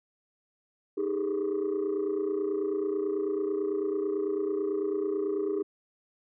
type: tone cluster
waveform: sine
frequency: 310.7 / 399.5 / 428.6 Hz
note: D#4 / G4 / A4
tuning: -2 / +33 / -45 cents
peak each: -32 / -27 / -33 dBFS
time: 0.97-5.63 s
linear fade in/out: 10 ms
effects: tanh soft clip ceiling -23 dBFS